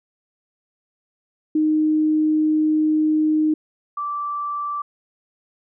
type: tone pair in turn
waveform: sine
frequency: 309.1 / 1167 Hz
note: D#4 / D6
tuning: -11 / -11 cents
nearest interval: octave + major seventh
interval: 2300 cents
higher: second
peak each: -15 / -23 dBFS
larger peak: first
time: 1.55-3.54 / 3.97-4.82 s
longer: first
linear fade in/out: 5 ms
effects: none